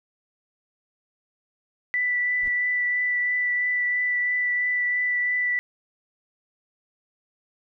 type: tone with vibrato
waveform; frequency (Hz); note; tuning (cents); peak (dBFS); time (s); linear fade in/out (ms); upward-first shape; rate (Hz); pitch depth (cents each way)
sine; 1975.5; B6; 0; -21; 1.94-5.59; 0; triangle; 3; 12
type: noise with exponential growth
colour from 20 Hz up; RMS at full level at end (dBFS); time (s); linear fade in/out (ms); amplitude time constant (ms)
brown; -36; 2.33-2.48; 2; 31
effects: none